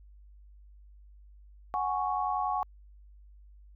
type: chord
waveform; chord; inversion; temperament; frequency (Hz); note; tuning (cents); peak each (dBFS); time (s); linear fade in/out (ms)
sine; F# suspended second; none; equal; 740 / 830.6 / 1108.7; F#5 / G#5 / C#6; 0 / 0 / 0; -32; 1.74-2.63; 0
effects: added 50 Hz sine -51 dBFS peak until 3.75 s